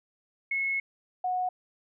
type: tone pair in turn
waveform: sine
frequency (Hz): 2183 / 732.7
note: C#7 / F#5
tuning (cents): -27 / -17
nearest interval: octave + perfect fifth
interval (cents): 1890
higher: first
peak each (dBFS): -26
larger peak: neither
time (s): 0.51-0.8 / 1.24-1.49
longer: first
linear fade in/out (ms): 5
effects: none

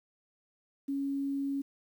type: tone with quantisation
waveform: sine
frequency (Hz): 277.2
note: C#4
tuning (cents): 0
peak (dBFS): -30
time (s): 0.88-1.62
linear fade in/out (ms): 10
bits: 10
effects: none

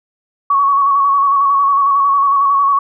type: tone with vibrato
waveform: sine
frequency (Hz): 1116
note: C#6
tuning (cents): +11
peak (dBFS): -9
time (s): 0.5-2.79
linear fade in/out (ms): 5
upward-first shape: square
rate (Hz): 11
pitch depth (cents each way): 28
effects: none

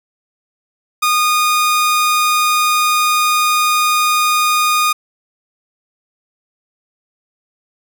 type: tone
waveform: sawtooth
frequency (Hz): 1228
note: D#6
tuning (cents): -23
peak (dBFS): -8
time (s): 1.02-4.93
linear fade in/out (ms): 10
effects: none

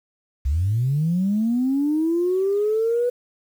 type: linear sweep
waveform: sine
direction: up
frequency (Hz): 62.8 to 493.9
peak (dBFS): -17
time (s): 0.45-3.1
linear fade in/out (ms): 10
effects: tanh soft clip ceiling -13 dBFS + 8-bit

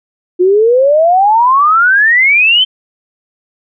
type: exponential sweep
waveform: sine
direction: up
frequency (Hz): 351.7 to 3140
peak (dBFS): -5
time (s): 0.39-2.65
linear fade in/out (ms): 20
effects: none

